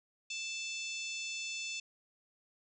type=harmonic tone; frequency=880 Hz; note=A5; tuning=in tune; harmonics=3 / 4 / 5 / 6 / 7 / 8 / 9; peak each=-40 / -45 / -49 / -48 / -48 / -48 / -58 dBFS; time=0.3-1.8 s; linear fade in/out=5 ms; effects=none